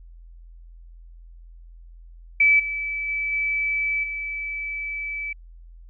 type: tone with level steps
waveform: sine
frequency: 2305 Hz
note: D7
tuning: 33 cents flat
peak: -13 / -25 / -23 / -21 / -27 dBFS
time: 2.4-5.33 s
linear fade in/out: 5 ms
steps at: 2.59 / 3.08 / 3.32 / 4.03 s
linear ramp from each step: 10 ms
effects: added 42 Hz sine -42 dBFS peak until 5.89 s